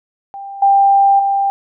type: tone with level steps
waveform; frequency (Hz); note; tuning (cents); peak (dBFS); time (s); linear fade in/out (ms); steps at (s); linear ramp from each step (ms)
sine; 792; G5; +18; -26 / -7 / -12; 0.34-1.5; 0; 0.62 / 1.19; 5
effects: none